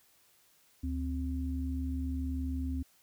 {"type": "tone pair together", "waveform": "sine", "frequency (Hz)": [73.51, 261.6], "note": ["D2", "C4"], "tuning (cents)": [2, 0], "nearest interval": "octave + minor seventh", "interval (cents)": 2198, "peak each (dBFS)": [-33, -36], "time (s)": [0.83, 2.83], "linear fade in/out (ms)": 10, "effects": ["white hiss -66 dBFS RMS until 3.02 s"]}